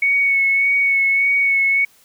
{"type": "tone with vibrato", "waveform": "sine", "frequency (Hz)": 2217, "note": "C#7", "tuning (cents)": 0, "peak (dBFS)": -13, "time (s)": [0.02, 1.85], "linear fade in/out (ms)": 5, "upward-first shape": "sine", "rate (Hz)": 1.7, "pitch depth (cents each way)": 20, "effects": ["white hiss -53 dBFS RMS until 2.04 s"]}